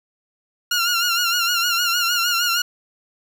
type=tone with vibrato; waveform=15% pulse; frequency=1404 Hz; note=F6; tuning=9 cents sharp; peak=-11 dBFS; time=0.71-2.62 s; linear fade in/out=5 ms; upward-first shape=sine; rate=6.5 Hz; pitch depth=59 cents each way; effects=none